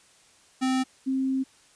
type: tone pair in turn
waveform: square / sine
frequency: 260 / 264.9 Hz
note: C4 / C4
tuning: -11 / +22 cents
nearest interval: unison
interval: 33 cents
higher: second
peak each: -23 dBFS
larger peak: neither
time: 0.61-0.84 / 1.06-1.44 s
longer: second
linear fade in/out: 20 ms
effects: white hiss -58 dBFS RMS until 1.75 s + resampled to 22050 Hz